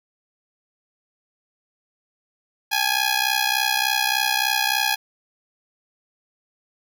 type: ring-modulated tone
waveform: 10% pulse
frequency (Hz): 830.6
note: G#5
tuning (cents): 0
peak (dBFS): -8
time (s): 2.71-4.96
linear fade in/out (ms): 20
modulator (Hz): 31.7
effects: none